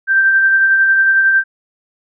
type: tone with tremolo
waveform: sine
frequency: 1568 Hz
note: G6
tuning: in tune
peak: -7 dBFS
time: 0.07-1.44 s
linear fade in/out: 50 ms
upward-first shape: sine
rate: 11 Hz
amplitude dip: 30%
effects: none